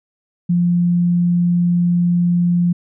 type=tone; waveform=sine; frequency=174.61 Hz; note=F3; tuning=in tune; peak=-12 dBFS; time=0.49-2.73 s; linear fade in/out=10 ms; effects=none